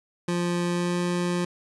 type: tone with pitch glide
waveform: 25% pulse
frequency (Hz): 174.61 to 176.23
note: F3 to F3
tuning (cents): 0 to +16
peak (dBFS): -20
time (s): 0.28-1.45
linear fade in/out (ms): 5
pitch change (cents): +16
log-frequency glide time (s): 0.66-0.99
effects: resampled to 24000 Hz